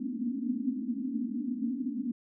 white band-pass noise, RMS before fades -33 dBFS, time 0-2.12 s, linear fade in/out 5 ms, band 220 to 280 Hz, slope 96 dB/octave, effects none

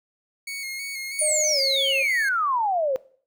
sawtooth tone with vibrato, 2187 Hz, C#7, 24 cents flat, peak -27 dBFS, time 0.47-2.29 s, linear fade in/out 5 ms, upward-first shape square, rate 3.1 Hz, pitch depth 32 cents each way
sine exponential sweep, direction down, 9680 to 508 Hz, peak -20 dBFS, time 1.19-2.96 s, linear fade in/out 0 ms
sine tone with pitch glide, 610 to 543.4 Hz, D#5 to C#5, -34 to -35 cents, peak -25 dBFS, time 1.21-2.03 s, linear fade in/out 10 ms, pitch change -201 cents, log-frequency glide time 1.52-1.59 s
effects noise-tail reverb RT60 0.5 s tail -20 dB re dry

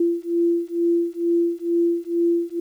sine beating tone pair, 340 / 342.2 Hz, F4 / F4, -46 / -35 cents, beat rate 2.2 Hz, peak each -21 dBFS, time 0-2.6 s, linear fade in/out 5 ms, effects 9-bit

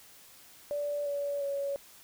sine tone with pitch steps, 581 / 570.4 / 559.9 Hz, D5 / C#5 / C#5, -19 / +49 / +17 cents, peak -30 dBFS, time 0.71-1.76 s, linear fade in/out 0 ms, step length 350 ms, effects white hiss -55 dBFS RMS until 2.03 s

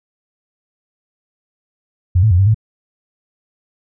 sine tone with pitch steps, 90.3 / 109.7 / 88.1 / 97.7 / 109.3 Hz, F#2 / A2 / F2 / G2 / A2, -42 / -5 / +16 / -5 / -11 cents, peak -8 dBFS, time 2.15-2.545 s, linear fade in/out 10 ms, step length 79 ms, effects none

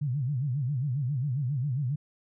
sine tone with vibrato, 134.4 Hz, C3, 47 cents sharp, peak -26 dBFS, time 0.01-1.96 s, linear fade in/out 10 ms, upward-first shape sine, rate 7.4 Hz, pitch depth 200 cents each way, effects none

